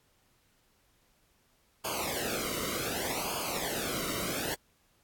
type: noise with flanger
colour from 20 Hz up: pink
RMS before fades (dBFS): -34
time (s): 1.84-4.55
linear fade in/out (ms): 10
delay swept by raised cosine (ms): 0.52 to 1.2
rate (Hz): 0.66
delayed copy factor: -0.95
effects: pink hiss -69 dBFS RMS until 5.03 s + AAC 64 kbps